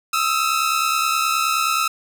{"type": "tone pair together", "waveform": "sawtooth", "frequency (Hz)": [1269.5, 1339], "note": ["D#6", "E6"], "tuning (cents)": [34, 27], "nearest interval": "minor second", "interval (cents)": 93, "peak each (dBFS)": -17, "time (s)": [0.13, 1.88], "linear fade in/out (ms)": 5, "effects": []}